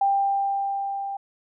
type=tone with level ramp; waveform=sine; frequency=792 Hz; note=G5; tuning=18 cents sharp; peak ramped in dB=-17 to -28 dBFS; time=0.01-1.17 s; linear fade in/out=5 ms; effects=none